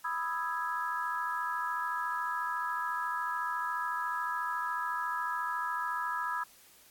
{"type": "chord", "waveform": "sine", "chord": "E major seventh", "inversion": "second", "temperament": "equal", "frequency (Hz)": [987.8, 1244.5, 1318.5, 1661.2], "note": ["B5", "D#6", "E6", "G#6"], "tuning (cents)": [0, 0, 0, 0], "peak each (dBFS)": [-35, -38, -38, -37], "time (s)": [0.04, 6.44], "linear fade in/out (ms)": 10, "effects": ["white hiss -59 dBFS RMS until 6.9 s", "AAC 64 kbps"]}